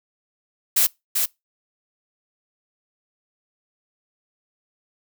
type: noise with echo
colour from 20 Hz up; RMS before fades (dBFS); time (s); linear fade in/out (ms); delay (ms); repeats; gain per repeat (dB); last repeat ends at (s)
blue; -17; 0.76-0.87; 10; 390; 1; -4; 1.26
effects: noise-tail reverb RT60 0.2 s tail -24 dB re dry